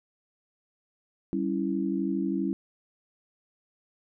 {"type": "chord", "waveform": "sine", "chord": "C# diminished", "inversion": "second", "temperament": "equal with one note detuned", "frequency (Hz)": [194.42, 277.2, 329.6], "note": ["G3", "C#4", "E4"], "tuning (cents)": [-14, 0, 0], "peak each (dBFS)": -30, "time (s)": [1.33, 2.53], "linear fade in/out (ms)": 0, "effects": []}